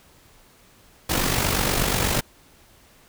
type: noise with amplitude modulation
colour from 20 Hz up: pink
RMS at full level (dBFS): -20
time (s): 1.09-2.21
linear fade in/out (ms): 10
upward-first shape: sine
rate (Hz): 48.3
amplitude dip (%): 55
effects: pink hiss -54 dBFS RMS until 3.08 s